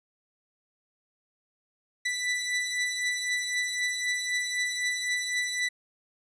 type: beating tone pair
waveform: sawtooth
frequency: 1975.5 / 1979.4 Hz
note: B6 / B6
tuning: 0 / +3 cents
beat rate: 3.9 Hz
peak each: -30 / -25 dBFS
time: 2.05-5.69 s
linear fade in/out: 10 ms
effects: resampled to 22050 Hz